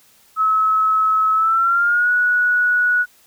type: tone with pitch glide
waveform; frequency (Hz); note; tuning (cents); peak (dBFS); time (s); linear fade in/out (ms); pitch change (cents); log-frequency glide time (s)
sine; 1291 to 1465.9; E6 to F#6; -37 to -17; -13; 0.36-3.06; 50; +220; 1.34-2.11
effects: white hiss -53 dBFS RMS until 3.26 s